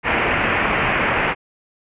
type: low-pass noise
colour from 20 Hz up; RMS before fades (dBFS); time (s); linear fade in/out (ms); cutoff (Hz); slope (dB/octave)
white; -19; 0.03-1.35; 50; 2600; 48
effects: resampled to 8000 Hz